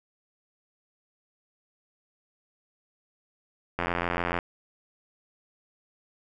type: click train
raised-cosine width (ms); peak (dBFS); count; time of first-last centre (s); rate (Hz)
0.5; -12; 53; 3.79-4.388; 86.9
effects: none